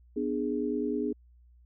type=chord; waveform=sine; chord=G# diminished; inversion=first; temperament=just; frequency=249.2 / 299 / 415.3 Hz; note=B3 / D4 / G#4; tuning=+16 / +31 / 0 cents; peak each=-32 dBFS; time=0.16-1.13 s; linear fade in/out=10 ms; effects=added 60 Hz sine -55 dBFS peak until 1.65 s